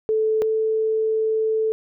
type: tone pair in turn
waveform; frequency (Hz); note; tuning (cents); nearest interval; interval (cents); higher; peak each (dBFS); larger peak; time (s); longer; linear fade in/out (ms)
sine; 437.1 / 439.5; A4 / A4; -11 / -2; unison; 9; second; -17 / -18; first; 0.09-0.42 / 0.42-1.72; second; 0
effects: none